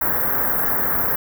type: band-stop noise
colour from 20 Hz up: white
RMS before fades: -20 dBFS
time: 0.01-1.16 s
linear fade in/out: 5 ms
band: 1800 to 13000 Hz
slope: 48 dB/octave
effects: none